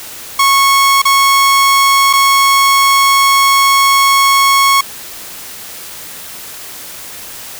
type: tone with dropouts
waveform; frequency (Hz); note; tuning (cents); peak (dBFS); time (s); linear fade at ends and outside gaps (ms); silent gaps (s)
sawtooth; 1100; C#6; -14; -3; 0.39-4.81; 5; 1.019-1.052 / 2.13-2.134
effects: white hiss -29 dBFS RMS until 7.59 s